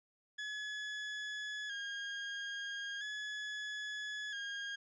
30% pulse tone with vibrato, 1661.2 Hz, G#6, in tune, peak -37 dBFS, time 0.38-4.76 s, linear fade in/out 10 ms, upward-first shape square, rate 0.38 Hz, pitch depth 40 cents each way, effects resampled to 16000 Hz

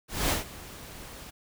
pink noise with ADSR envelope, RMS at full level -25 dBFS, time 0.08-1.31 s, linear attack 220 ms, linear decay 140 ms, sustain -19 dB, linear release 18 ms, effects none

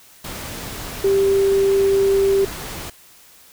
sine tone in noise, 392 Hz, G4, in tune, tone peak -13 dBFS, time 1.04-2.45 s, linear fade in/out 5 ms, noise pink, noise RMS -31 dBFS, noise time 0.24-2.9 s, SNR +15 dB, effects white hiss -48 dBFS RMS until 3.52 s

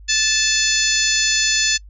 harmonic tone with a mistuned harmonic, 875 Hz, A5, 10 cents flat, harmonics 2 / 3 / 4 / 5 / 6 / 7 / 8, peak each -23 / -23 / -23 / -23 / -23 / -23 / -23 dBFS, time 0.08-1.78 s, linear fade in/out 20 ms, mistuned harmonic 6, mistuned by -39 cents, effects noise-tail reverb RT60 0.1 s tail -26 dB re dry + added 50 Hz sine -38 dBFS peak until 1.89 s

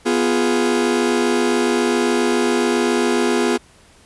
40% pulse chord, F diminished, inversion second, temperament equal with one note detuned, 246.9 / 348 / 415.3 Hz, Cb4 / F4 / Ab4, 0 / -6 / 0 cents, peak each -19 dBFS, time 0.05-3.58 s, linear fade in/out 20 ms, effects pink hiss -50 dBFS RMS until 4.05 s + resampled to 24000 Hz

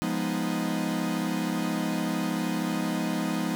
45% pulse chord, F half-diminished seventh, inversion none, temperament equal, 174.61 / 207.7 / 246.9 / 311.1 Hz, F3 / Ab3 / Cb4 / Eb4, 0 / 0 / 0 / 0 cents, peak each -32 dBFS, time 0.02-3.55 s, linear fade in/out 0 ms, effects none

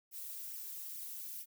violet noise with flanger, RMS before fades -45 dBFS, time 0.11-1.46 s, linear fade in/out 50 ms, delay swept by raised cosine 0.35 to 4.25 ms, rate 2.3 Hz, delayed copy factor +0.75, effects none

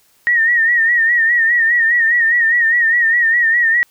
sine tone with vibrato, 1864.7 Hz, A#6, in tune, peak -10 dBFS, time 0.27-3.83 s, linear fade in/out 0 ms, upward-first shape sine, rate 4.9 Hz, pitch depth 71 cents each way, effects white hiss -55 dBFS RMS until 3.9 s

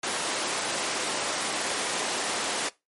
pink high-pass noise, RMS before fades -29 dBFS, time 0.03-2.69 s, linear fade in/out 5 ms, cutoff 380 Hz, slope 12 dB/octave, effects noise-tail reverb RT60 0.2 s tail -19 dB re dry + MP3 48 kbps

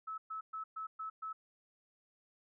sine tone bursts, 1300 Hz, E6, 24 cents flat, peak -39 dBFS, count 6, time 0.07-1.33 s, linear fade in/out 10 ms, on 110 ms, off 120 ms, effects none

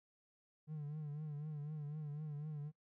triangle tone with vibrato, 150 Hz, D3, 37 cents sharp, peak -39 dBFS, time 0.67-2.72 s, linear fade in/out 50 ms, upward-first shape triangle, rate 4 Hz, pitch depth 79 cents each way, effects noise-tail reverb RT60 0.1 s tail -23 dB re dry + tanh soft clip ceiling -35 dBFS

